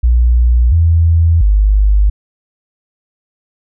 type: tone with pitch steps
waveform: sine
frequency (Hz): 59.8 / 83 / 50.8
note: A#1 / E2 / G#1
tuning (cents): +45 / +12 / -38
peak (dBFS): -6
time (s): 0.03-2.1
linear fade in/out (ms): 10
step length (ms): 690
effects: none